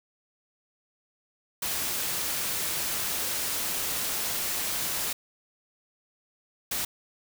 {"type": "noise bursts at uneven times", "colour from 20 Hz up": "white", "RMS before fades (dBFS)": -30, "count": 2, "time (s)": [[1.62, 5.13], [6.71, 6.85]], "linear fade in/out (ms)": 5, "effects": []}